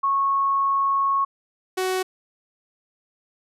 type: tone pair in turn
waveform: sine / sawtooth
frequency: 1100 / 373 Hz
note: C#6 / F#4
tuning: -14 / +14 cents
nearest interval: octave + perfect fifth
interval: 1872 cents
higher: first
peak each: -18 dBFS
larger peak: neither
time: 0.03-1.25 / 1.77-2.03 s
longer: first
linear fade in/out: 10 ms
effects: resampled to 32000 Hz